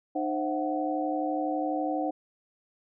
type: tone cluster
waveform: sine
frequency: 305 / 526 / 675 / 747 Hz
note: D#4 / C5 / E5 / F#5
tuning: -34 / +9 / +41 / +16 cents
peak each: -30 / -34 / -36 / -31 dBFS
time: 0.15-2.11 s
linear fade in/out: 10 ms
effects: none